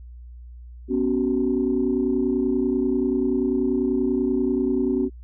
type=chord; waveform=sine; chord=B suspended second; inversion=none; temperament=equal with one note detuned; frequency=246.9 / 277.2 / 374.5 Hz; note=B3 / C#4 / F#4; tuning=0 / 0 / +21 cents; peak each=-23 dBFS; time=0.88-5.1 s; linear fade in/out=50 ms; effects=tanh soft clip ceiling -11 dBFS + added 60 Hz sine -38 dBFS peak until 5.23 s